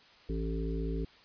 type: harmonic tone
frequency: 55 Hz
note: A1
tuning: in tune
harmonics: 1 / 3 / 5 / 7 / 8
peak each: -33 / -38 / -40 / -41 / -42 dBFS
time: 0.29-1.05 s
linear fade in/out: 5 ms
effects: white hiss -58 dBFS RMS until 1.24 s + resampled to 11025 Hz